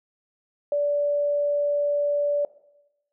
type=tone; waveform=sine; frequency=580 Hz; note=D5; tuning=22 cents flat; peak=-20 dBFS; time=0.72-2.45 s; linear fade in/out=2 ms; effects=noise-tail reverb RT60 0.9 s tail -17 dB re dry